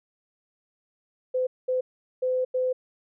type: tone bursts at uneven times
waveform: sine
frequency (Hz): 510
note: C5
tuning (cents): -44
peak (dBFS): -22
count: 4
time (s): 1.34-1.47 / 1.68-1.81 / 2.22-2.45 / 2.54-2.73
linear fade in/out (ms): 10
effects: none